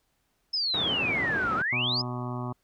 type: exponential two-way sweep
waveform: sine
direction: down then up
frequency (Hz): 5274 to 1244.5 to 5274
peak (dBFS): -25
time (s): 0.53-2.02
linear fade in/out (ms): 10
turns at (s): 1.55
type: band-pass noise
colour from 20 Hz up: pink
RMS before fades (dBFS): -34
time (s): 0.74-1.62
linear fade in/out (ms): 0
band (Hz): 120 to 1500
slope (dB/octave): 12
type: harmonic tone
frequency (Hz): 123.47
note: B2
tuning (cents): 0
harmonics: 1 / 2 / 3 / 5 / 6 / 7 / 8 / 9 / 10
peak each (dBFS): -33 / -36 / -41 / -44 / -44 / -44 / -44 / -41 / -47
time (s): 1.72-2.53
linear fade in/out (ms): 10
effects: pink hiss -73 dBFS RMS until 2.63 s